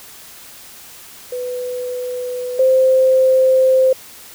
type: tone pair in turn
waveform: sine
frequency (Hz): 497.6 / 521.2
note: B4 / C5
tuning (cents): +13 / -7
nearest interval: minor second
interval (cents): 80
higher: second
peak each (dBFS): -21 / -9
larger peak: second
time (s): 1.32-2.59 / 2.59-3.93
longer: second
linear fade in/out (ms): 5
effects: white hiss -39 dBFS RMS until 4.34 s